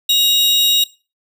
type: tone pair together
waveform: 40% pulse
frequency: 2845 / 3795 Hz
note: F7 / A#7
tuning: +31 / +30 cents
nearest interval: perfect fourth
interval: 499 cents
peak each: -19 / -11 dBFS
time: 0.09-0.84 s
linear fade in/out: 5 ms
effects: noise-tail reverb RT60 0.3 s tail -18 dB re dry